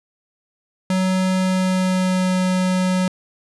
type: tone with pitch glide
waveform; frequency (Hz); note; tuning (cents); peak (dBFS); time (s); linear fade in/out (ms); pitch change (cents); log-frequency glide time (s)
square; 186.6 to 184.67; F#3 to F#3; +15 to -3; -17; 0.9-3.08; 2; -18; 1.37-2.35
effects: resampled to 24000 Hz